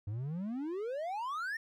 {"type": "exponential sweep", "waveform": "triangle", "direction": "up", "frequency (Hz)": [97.3, 1861], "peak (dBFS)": -33, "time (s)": [0.07, 1.57], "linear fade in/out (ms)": 5, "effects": []}